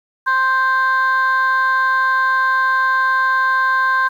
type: tone pair together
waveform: sine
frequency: 1048.7 / 1568 Hz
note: C6 / G6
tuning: +4 / 0 cents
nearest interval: perfect fifth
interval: 696 cents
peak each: -14 dBFS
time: 0.26-4.09 s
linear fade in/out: 20 ms
effects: tanh soft clip ceiling -9 dBFS + 8-bit